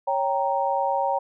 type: chord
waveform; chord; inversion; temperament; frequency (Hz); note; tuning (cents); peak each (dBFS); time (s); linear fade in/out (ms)
sine; G diminished; second; equal; 554.4 / 784 / 932.3; Db5 / G5 / Bb5; 0 / 0 / 0; -26 / -25 / -25; 0.07-1.19; 10
effects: none